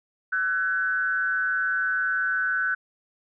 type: tone with frequency modulation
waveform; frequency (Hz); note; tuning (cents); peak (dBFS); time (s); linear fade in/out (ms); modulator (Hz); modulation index
sine; 1509; F#6; +34; -22; 0.32-2.75; 10; 158; 0.64
effects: none